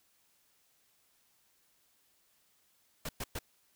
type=noise bursts; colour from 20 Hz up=pink; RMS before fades=-38 dBFS; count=3; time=3.05-3.39 s; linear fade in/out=5 ms; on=40 ms; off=110 ms; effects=white hiss -71 dBFS RMS until 3.75 s